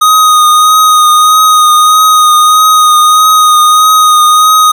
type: tone with vibrato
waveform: square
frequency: 1244.5 Hz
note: D#6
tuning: in tune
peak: -3 dBFS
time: 0.01-4.72 s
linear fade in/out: 10 ms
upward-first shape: triangle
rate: 1.6 Hz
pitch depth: 24 cents each way
effects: none